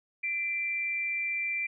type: tone pair together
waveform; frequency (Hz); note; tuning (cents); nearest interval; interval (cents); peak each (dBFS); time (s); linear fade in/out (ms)
sine; 2023 / 2358; B6 / D7; +41 / +6; minor third; 265; -38 / -29; 0.23-1.67; 10
effects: none